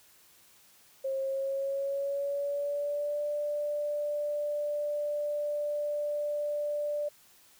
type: tone with pitch glide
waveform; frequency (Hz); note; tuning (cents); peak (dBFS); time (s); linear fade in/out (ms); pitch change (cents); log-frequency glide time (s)
sine; 537 to 589; C5 to D5; +45 to +5; -29; 1.04-7.09; 10; +160; 1.19-3.21
effects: white hiss -60 dBFS RMS until 7.59 s